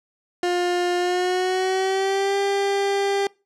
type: tone with pitch glide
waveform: 30% pulse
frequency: 354.4 to 397.8 Hz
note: F4 to G4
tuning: +25 to +25 cents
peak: -17 dBFS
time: 0.43-3.27 s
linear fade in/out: 2 ms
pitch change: +200 cents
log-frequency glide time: 0.97-2.37 s
effects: noise-tail reverb RT60 0.3 s tail -25 dB re dry + low-pass 7000 Hz 12 dB/octave